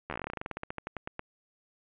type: slowing click train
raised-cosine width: 0.5 ms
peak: -20 dBFS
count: 24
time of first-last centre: 0.1-1.194 s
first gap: 12 ms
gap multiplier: 1.11
effects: resampled to 8000 Hz + 10-bit